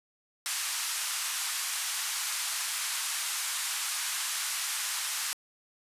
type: band-pass noise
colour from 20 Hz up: white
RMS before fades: -33 dBFS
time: 0.46-5.33 s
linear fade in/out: 0 ms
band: 960 to 11000 Hz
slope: 24 dB/octave
effects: resampled to 32000 Hz